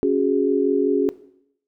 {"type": "chord", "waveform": "sine", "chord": "C# suspended fourth", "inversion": "none", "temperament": "equal", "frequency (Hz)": [277.2, 370, 415.3], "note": ["C#4", "F#4", "G#4"], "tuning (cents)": [0, 0, 0], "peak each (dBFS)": [-21, -20, -20], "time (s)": [0.03, 1.09], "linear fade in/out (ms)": 0, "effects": ["noise-tail reverb RT60 0.7 s tail -17 dB re dry"]}